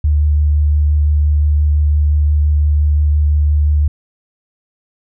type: tone with vibrato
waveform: sine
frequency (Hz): 74.4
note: D2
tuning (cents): +23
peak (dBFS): -9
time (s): 0.04-3.88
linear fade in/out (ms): 5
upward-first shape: triangle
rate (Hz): 5.8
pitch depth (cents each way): 14
effects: none